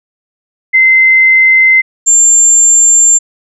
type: tone pair in turn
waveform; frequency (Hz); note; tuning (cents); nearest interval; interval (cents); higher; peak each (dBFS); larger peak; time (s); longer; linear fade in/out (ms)
sine; 2068 / 7316; C7 / A#8; -21 / -33; octave + minor seventh; 2188; second; -3; neither; 0.73-1.82 / 2.06-3.19; second; 20
effects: none